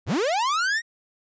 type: linear sweep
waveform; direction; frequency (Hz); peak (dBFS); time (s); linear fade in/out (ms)
45% pulse; up; 56.2 to 1907; -21; 0.06-0.82; 50
effects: resampled to 16000 Hz